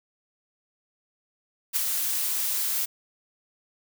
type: noise with ADSR envelope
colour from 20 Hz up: blue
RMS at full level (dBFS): -22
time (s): 1.73-2.86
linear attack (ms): 37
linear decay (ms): 3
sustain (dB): -5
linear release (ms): 16
effects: none